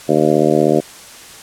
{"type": "harmonic tone", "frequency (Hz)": 76.4, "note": "D#2", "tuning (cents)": -31, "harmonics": [2, 3, 4, 5, 6, 7, 8, 9], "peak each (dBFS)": [-21, -19, -17, -16, -20, -19, -19, -22], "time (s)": [0.08, 0.81], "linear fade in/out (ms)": 20, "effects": ["white hiss -37 dBFS RMS until 1.42 s", "low-pass 10000 Hz 12 dB/octave"]}